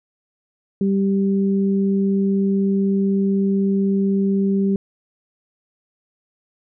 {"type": "tone pair together", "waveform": "sine", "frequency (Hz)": [196, 392], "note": ["G3", "G4"], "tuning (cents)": [0, 0], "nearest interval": "octave", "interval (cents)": 1200, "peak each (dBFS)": [-16, -23], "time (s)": [0.81, 4.76], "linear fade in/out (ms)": 2, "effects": []}